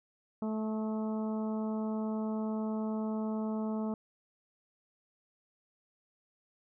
harmonic tone with a mistuned harmonic, 217.7 Hz, A3, 18 cents flat, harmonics 1 / 2 / 3 / 4 / 5 / 6, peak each -32 / -41 / -43 / -46 / -50 / -53 dBFS, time 0.42-3.94 s, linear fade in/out 2 ms, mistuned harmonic 6, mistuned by -18 cents, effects none

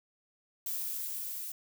violet noise with level ramp, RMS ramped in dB -35 to -40 dBFS, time 0.66-1.52 s, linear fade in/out 2 ms, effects none

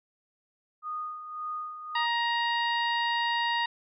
sine tone with tremolo, 1234 Hz, D#6, 15 cents flat, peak -31 dBFS, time 0.82-2.07 s, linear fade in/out 50 ms, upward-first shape sine, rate 1.8 Hz, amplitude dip 60%
harmonic tone, 940 Hz, A#5, 14 cents sharp, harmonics 1 / 2 / 3 / 4 / 5, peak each -28 / -30 / -35 / -36 / -42 dBFS, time 1.95-3.66 s, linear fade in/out 5 ms
effects none

